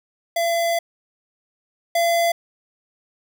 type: tone pair in turn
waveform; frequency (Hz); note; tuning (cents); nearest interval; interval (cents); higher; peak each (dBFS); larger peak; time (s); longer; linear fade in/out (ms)
square; 677 / 679.9; E5 / F5; +46 / -47; unison; 7; second; -19 / -17; second; 0.36-0.79 / 1.95-2.32; first; 5
effects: none